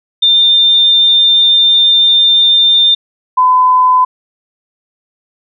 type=tone pair in turn; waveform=sine; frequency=3603 / 1011.1 Hz; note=A7 / B5; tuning=+40 / +40 cents; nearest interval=octave + minor seventh; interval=2200 cents; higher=first; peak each=-5 dBFS; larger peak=neither; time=0.22-2.95 / 3.37-4.05 s; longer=first; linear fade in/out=10 ms; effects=none